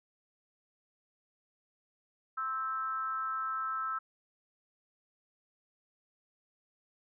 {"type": "tone with frequency modulation", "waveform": "sine", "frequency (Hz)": 1313, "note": "E6", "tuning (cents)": -7, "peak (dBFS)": -32, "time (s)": [2.37, 3.99], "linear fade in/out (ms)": 10, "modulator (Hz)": 260, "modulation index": 0.5, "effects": []}